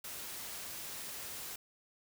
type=noise; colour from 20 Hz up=white; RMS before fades=-44 dBFS; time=0.04-1.56 s; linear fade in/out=5 ms; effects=none